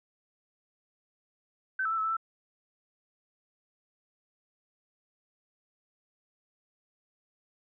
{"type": "tone with pitch steps", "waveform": "sine", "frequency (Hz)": [1536, 1313, 1334, 1297, 1320, 1332], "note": ["G6", "E6", "E6", "E6", "E6", "E6"], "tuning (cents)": [-36, -7, 20, -28, 2, 18], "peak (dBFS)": -27, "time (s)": [1.79, 2.168], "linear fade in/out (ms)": 5, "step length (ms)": 63, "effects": []}